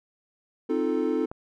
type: chord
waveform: triangle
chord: F dominant seventh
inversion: second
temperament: equal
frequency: 261.6 / 311.1 / 349.2 / 440 Hz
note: C4 / Eb4 / F4 / A4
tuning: 0 / 0 / 0 / 0 cents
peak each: -27 / -26 / -28 / -26 dBFS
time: 0.69-1.26 s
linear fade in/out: 10 ms
type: click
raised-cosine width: 1 ms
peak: -24 dBFS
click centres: 1.315 s
effects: none